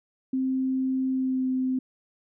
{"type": "tone with pitch glide", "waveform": "sine", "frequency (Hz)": [261.8, 258.5], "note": ["C4", "C4"], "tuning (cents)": [1, -21], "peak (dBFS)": -23, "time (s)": [0.33, 1.79], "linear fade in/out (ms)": 5, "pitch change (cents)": -22, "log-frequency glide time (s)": [1.1, 1.48], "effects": []}